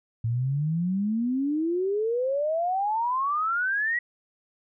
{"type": "exponential sweep", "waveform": "sine", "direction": "up", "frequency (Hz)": [111.4, 1950], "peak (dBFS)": -23, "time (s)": [0.24, 3.99], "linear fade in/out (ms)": 5, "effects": []}